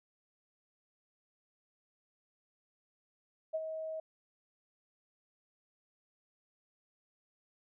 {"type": "tone with ADSR envelope", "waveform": "sine", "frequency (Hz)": 636, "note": "D#5", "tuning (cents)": 38, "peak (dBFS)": -30, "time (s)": [3.53, 4], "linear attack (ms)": 20, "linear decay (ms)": 40, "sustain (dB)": -7, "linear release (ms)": 4, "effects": []}